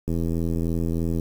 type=click train; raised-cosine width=3 ms; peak=-14 dBFS; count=94; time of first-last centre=0.08-1.198 s; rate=83.2 Hz; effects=7-bit